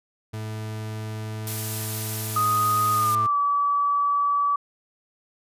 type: tone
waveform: 40% pulse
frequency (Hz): 108.7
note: A2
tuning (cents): -21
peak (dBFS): -29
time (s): 0.33-3.27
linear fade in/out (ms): 10
type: noise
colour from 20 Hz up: blue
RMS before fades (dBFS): -30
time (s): 1.47-3.15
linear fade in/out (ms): 0
type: tone with pitch glide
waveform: sine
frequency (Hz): 1244.5 to 1147.8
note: D#6 to D6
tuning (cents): 0 to -40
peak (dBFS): -19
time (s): 2.36-4.56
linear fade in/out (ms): 5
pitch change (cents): -140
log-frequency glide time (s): 2.92-3.37
effects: resampled to 32000 Hz